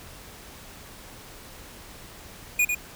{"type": "tone with echo", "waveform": "square", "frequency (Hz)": 2454, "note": "D#7", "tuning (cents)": -25, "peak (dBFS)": -19, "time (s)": [2.59, 2.65], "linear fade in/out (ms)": 5, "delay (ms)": 99, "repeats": 1, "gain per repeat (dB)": -5, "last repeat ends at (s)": 2.749, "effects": ["pink hiss -45 dBFS RMS until 2.95 s"]}